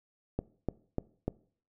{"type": "click train", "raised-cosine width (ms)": 2, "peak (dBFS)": -17, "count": 4, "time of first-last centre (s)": [0.39, 1.28], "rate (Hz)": 3.37, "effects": ["noise-tail reverb RT60 0.5 s tail -21 dB re dry"]}